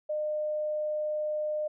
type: tone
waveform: sine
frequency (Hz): 607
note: D#5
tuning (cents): -43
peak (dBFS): -28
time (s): 0.09-1.68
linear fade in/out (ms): 10
effects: none